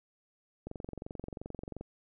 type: click train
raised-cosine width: 2 ms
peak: -27 dBFS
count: 27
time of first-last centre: 0.67-1.81 s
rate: 22.8 Hz
effects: none